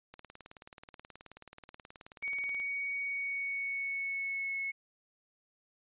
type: click train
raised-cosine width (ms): 0.3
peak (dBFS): -33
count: 47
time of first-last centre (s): 0.14-2.6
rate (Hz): 18.7
type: tone with pitch glide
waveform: sine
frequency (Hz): 2242 to 2192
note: C#7 to C#7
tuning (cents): +19 to -20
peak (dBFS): -33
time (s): 2.22-4.72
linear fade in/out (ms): 20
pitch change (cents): -39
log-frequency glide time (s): 3-4.56
effects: resampled to 8000 Hz